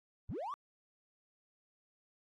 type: linear sweep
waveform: triangle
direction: up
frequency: 55.8 to 1201 Hz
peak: -35 dBFS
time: 0.29-0.54 s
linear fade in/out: 0 ms
effects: tanh soft clip ceiling -34 dBFS + AAC 32 kbps